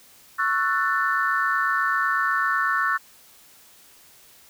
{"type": "chord", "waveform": "sine", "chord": "F# minor seventh", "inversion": "second", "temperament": "just", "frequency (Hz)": [1110, 1332, 1480, 1776], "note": ["C#6", "E6", "F#6", "A6"], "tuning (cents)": [2, 18, 0, 16], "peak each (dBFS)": -25, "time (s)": [0.38, 2.98], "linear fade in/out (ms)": 20, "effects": ["tanh soft clip ceiling -10 dBFS", "white hiss -52 dBFS RMS until 4.49 s"]}